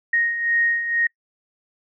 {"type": "beating tone pair", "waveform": "sine", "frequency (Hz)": [1864.7, 1866.8], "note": ["A#6", "A#6"], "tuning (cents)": [0, 2], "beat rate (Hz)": 2.1, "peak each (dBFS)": [-26, -19], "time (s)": [0.13, 1.07], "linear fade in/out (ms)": 5, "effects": ["noise-tail reverb RT60 0.1 s tail -25 dB re dry"]}